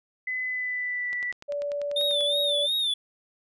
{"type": "tone with pitch glide", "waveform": "sine", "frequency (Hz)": [2017, 1965.2], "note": ["B6", "B6"], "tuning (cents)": [36, -9], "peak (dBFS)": -27, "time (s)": [0.27, 1.32], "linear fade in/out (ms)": 5, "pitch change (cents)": -45, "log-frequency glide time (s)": [0.43, 1.13]}
{"type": "click train", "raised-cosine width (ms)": 0.2, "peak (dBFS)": -25, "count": 12, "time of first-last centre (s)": [1.13, 2.208], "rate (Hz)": 10.2}
{"type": "tone", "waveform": "sine", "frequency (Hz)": 577, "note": "D5", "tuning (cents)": -31, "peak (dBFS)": -27, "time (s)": [1.48, 2.67], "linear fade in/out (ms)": 20}
{"type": "tone with vibrato", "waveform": "triangle", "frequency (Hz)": 3599, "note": "A7", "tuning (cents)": 38, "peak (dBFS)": -22, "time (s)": [1.96, 2.94], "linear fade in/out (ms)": 5, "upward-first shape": "sine", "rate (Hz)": 2.8, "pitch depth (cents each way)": 85}
{"effects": []}